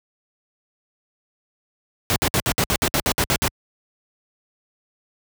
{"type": "noise bursts", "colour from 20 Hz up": "pink", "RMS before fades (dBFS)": -19, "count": 12, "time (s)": [2.1, 3.479], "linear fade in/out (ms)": 0, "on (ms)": 59, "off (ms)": 61, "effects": ["high-pass 60 Hz 12 dB/octave"]}